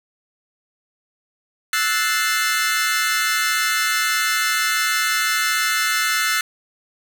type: chord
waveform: sawtooth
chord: F# half-diminished seventh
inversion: third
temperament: equal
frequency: 1318.5 / 1480 / 1760 / 2093 Hz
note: E6 / F#6 / A6 / C7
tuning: 0 / 0 / 0 / 0 cents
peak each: -20 dBFS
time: 1.73-6.41 s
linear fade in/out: 2 ms
effects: none